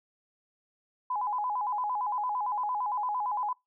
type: tone with vibrato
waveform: sine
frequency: 915 Hz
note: A#5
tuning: 32 cents flat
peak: -28 dBFS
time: 1.1-3.53 s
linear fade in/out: 5 ms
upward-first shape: square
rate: 8.8 Hz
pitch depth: 160 cents each way
effects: noise-tail reverb RT60 0.2 s tail -24 dB re dry